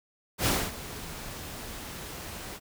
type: noise with ADSR envelope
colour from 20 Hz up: pink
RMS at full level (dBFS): -24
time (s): 0.38-2.6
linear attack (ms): 80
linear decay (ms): 250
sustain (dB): -16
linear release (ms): 48
effects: none